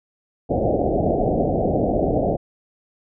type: low-pass noise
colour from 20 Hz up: white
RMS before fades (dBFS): -20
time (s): 0.49-2.37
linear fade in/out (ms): 20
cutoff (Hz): 740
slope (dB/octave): 96
effects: none